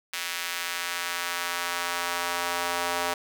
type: tone with high-pass filter sweep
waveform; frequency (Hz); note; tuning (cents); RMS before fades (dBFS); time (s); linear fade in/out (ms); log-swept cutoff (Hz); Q
square; 87.1; F2; -4; -30; 0.13-3.14; 5; 2100 to 720; 1
effects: none